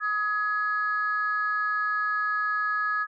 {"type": "tone pair together", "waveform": "sine", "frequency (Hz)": [1262, 1681.2], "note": ["D#6", "G#6"], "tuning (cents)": [24, 21], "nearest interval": "perfect fourth", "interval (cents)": 497, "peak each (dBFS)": -26, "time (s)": [0, 3.07], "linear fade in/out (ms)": 50, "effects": ["tanh soft clip ceiling -17 dBFS"]}